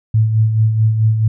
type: tone with tremolo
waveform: sine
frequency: 110 Hz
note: A2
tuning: in tune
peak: -8 dBFS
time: 0.14-1.28 s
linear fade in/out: 5 ms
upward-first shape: sine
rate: 4.6 Hz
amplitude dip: 50%
effects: none